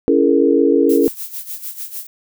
sine chord, A# half-diminished seventh, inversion first, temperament just, 279.7 / 335.6 / 419.5 / 466.2 Hz, C#4 / E4 / G#4 / A#4, +16 / +31 / +17 / 0 cents, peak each -15 / -16 / -16 / -16 dBFS, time 0.08-1.08 s, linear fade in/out 0 ms
violet noise with tremolo, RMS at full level -26 dBFS, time 0.89-2.07 s, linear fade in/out 5 ms, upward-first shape sine, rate 6.7 Hz, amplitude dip 75%
effects none

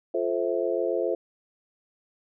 sine chord, F major seventh, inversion none, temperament just, 349.2 / 436.5 / 523.8 / 654.8 Hz, F4 / A4 / C5 / E5, 0 / -14 / +2 / -12 cents, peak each -29 / -29 / -28 / -31 dBFS, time 0.14-1.15 s, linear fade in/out 5 ms, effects none

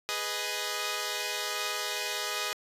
5% pulse chord, G# minor, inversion none, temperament equal, 415.3 / 493.9 / 622.3 Hz, G#4 / B4 / D#5, 0 / 0 / 0 cents, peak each -24 dBFS, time 0.09-2.53 s, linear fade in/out 0 ms, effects resampled to 32000 Hz

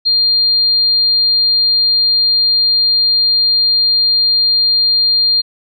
sine tone, 4200 Hz, C8, 6 cents sharp, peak -9 dBFS, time 0.05-5.42 s, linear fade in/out 20 ms, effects none

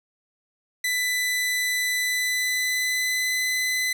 sawtooth tone with pitch glide, 1995 to 2015 Hz, B6 to B6, +17 to +34 cents, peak -19 dBFS, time 0.84-3.93 s, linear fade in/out 5 ms, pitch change +17 cents, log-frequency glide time 1.97-3.43 s, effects none

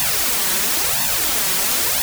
white noise with flanger, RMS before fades -19 dBFS, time 0-2.02 s, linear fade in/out 0 ms, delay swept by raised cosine 1.1 to 5.4 ms, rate 0.98 Hz, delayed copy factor +0.85, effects none

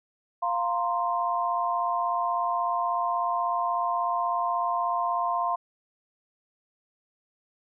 sine chord, F suspended fourth, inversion none, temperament just, 698.5 / 931.3 / 1047.7 Hz, F5 / Bb5 / C6, 0 / -2 / +2 cents, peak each -28 / -31 / -27 dBFS, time 0.42-5.56 s, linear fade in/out 10 ms, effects none

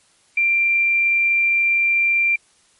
sine tone, 2368 Hz, D7, 14 cents sharp, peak -14 dBFS, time 0.37-2.36 s, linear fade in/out 5 ms, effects white hiss -57 dBFS RMS until 2.79 s + MP3 48 kbps

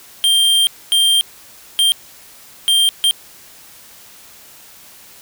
square tone bursts at uneven times, 3178 Hz, G7, 23 cents sharp, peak -11 dBFS, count 5, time 0.24-0.67 / 0.92-1.21 / 1.79-1.92 / 2.68-2.89 / 3.04-3.11 s, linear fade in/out 0 ms, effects white hiss -42 dBFS RMS until 5.21 s

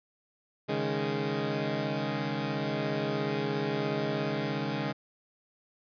15% pulse chord, C# suspended second, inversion none, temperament equal, 138.59 / 155.56 / 207.7 Hz, C#3 / D#3 / G#3, 0 / 0 / 0 cents, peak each -27 / -28 / -27 dBFS, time 0.68-4.93 s, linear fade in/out 20 ms, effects resampled to 11025 Hz

